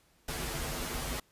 pink noise with comb filter, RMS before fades -36 dBFS, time 0.28-1.2 s, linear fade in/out 5 ms, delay 10 ms, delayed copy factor -0.95, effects pink hiss -67 dBFS RMS until 1.31 s + resampled to 32000 Hz

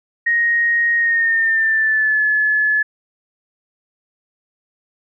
sine tone with pitch glide, 1872 to 1716.6 Hz, A#6 to A6, +7 to -43 cents, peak -13 dBFS, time 0.26-2.83 s, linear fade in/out 10 ms, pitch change -150 cents, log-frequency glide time 0.96-2.23 s, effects none

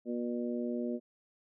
harmonic tone, 120 Hz, B2, 49 cents flat, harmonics 2 / 3 / 4 / 5, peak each -34 / -38 / -42 / -42 dBFS, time 0.05-1 s, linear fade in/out 50 ms, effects none

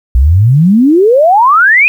sine exponential sweep, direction up, 58.4 to 2561 Hz, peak -3 dBFS, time 0.15-1.88 s, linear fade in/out 0 ms, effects 7-bit

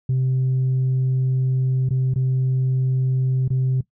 sine tone with dropouts, 130 Hz, C3, 11 cents flat, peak -15 dBFS, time 0.09-3.81 s, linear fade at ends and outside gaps 5 ms, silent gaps 1.89-1.906 / 2.139-2.158 / 3.48-3.503 s, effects noise-tail reverb RT60 0.1 s tail -18 dB re dry + tanh soft clip ceiling -15 dBFS

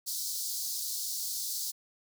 pink high-pass noise, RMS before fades -35 dBFS, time 0.06-1.72 s, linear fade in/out 20 ms, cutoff 4200 Hz, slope 48 dB/octave, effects none

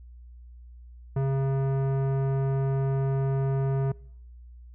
sine tone with tanh clipping, 135.5 Hz, C#3, 39 cents flat, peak -25 dBFS, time 1.16-3.92 s, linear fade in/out 5 ms, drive 16 dB, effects noise-tail reverb RT60 0.7 s tail -24 dB re dry + added 60 Hz sine -44 dBFS peak until 4.74 s

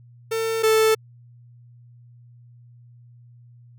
45% pulse tone pair in turn, 450 / 439.7 Hz, A4 / A4, +39 / -1 cents, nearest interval unison, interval 40 cents, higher first, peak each -22 / -15 dBFS, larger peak second, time 0.31-0.63 / 0.63-0.95 s, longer neither, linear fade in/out 10 ms, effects added 120 Hz sine -46 dBFS peak until 3.78 s

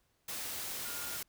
sine tone in noise, 1417 Hz, F6, 25 cents sharp, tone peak -47 dBFS, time 0.85-1.17 s, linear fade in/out 5 ms, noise white, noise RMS -40 dBFS, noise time 0.28-1.23 s, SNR -10 dB, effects pink hiss -75 dBFS RMS until 1.28 s

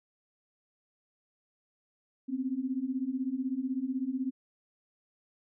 sine beating tone pair, 251.1 / 267.1 Hz, B3 / C4, +29 / +36 cents, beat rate 16 Hz, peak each -34 / -32 dBFS, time 2.28-4.31 s, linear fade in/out 20 ms, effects none

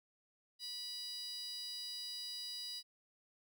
15% pulse tone with high-pass filter, 980 Hz, B5, 14 cents flat, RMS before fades -45 dBFS, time 0.59-2.83 s, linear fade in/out 50 ms, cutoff 4600 Hz, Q 9.3, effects none

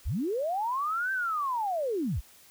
sine linear two-way sweep, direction up then down, 34.01 to 1577 to 34.01 Hz, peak -27 dBFS, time 0.05-2.21 s, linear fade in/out 20 ms, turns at 1.12 s, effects white hiss -56 dBFS RMS until 2.5 s

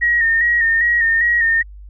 sine tone with vibrato, 1862 Hz, A#6, 2 cents flat, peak -12 dBFS, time 0.01-1.63 s, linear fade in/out 20 ms, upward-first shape square, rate 2.5 Hz, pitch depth 35 cents each way, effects added 50 Hz sine -34 dBFS peak until 1.89 s

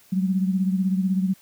sine beating tone pair, 186.8 / 202.8 Hz, F#3 / G#3, +17 / -41 cents, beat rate 16 Hz, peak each -20 / -27 dBFS, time 0.12-1.34 s, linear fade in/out 10 ms, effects white hiss -55 dBFS RMS until 1.41 s

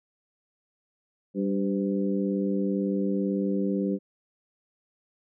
harmonic tone with a mistuned harmonic, 98 Hz, G2, in tune, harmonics 2 / 3 / 4 / 5, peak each -26 / -30 / -32 / -34 dBFS, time 1.34-3.99 s, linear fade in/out 50 ms, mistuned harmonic 5, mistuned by +51 cents, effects none

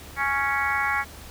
harmonic tone, 277.4 Hz, C#4, 1 cent sharp, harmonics 3 / 4 / 5 / 6 / 7 / 8, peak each -29 / -29 / -29 / -29 / -29 / -29 dBFS, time 0.16-1.05 s, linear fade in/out 50 ms, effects added 73 Hz sine -44 dBFS peak until 1.3 s + pink hiss -44 dBFS RMS until 1.3 s

